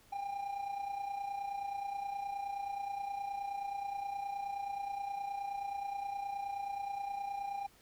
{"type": "tone with amplitude modulation", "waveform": "triangle", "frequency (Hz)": 800, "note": "G5", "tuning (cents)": 35, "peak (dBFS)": -32, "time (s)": [0.12, 7.67], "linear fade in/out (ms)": 10, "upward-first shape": "sine", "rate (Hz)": 29.5, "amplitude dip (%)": 60, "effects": ["pink hiss -64 dBFS RMS until 7.81 s"]}